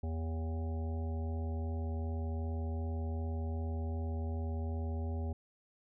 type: harmonic tone with a mistuned harmonic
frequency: 80.4 Hz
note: E2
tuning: 43 cents flat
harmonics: 1 / 3 / 5 / 7 / 9 / 10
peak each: -34 / -44 / -48 / -51 / -53 / -54 dBFS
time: 0.03-5.33 s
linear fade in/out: 5 ms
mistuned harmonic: 1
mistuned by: +19 cents
effects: none